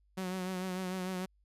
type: tone with vibrato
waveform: sawtooth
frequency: 185 Hz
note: F#3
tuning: in tune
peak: -31 dBFS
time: 0.17-1.26 s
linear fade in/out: 10 ms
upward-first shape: triangle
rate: 6.7 Hz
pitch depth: 45 cents each way
effects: added 50 Hz sine -66 dBFS peak until 1.44 s + resampled to 32000 Hz